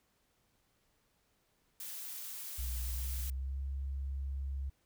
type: noise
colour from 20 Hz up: blue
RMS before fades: -44 dBFS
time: 1.8-3.3 s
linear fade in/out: 2 ms
type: tone with pitch glide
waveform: sine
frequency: 61.74 to 68.11 Hz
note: B1 to C#2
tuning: 0 to -30 cents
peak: -35 dBFS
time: 2.58-4.7 s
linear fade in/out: 10 ms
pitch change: +170 cents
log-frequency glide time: 2.88-3.6 s
effects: pink hiss -75 dBFS RMS until 4.85 s